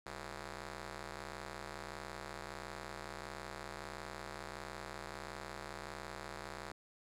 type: ring-modulated tone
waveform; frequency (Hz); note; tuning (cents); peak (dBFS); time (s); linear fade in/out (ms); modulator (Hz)
5% pulse; 146.83; D3; 0; -30; 0.06-6.72; 5; 251
effects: low-pass 10000 Hz 12 dB/octave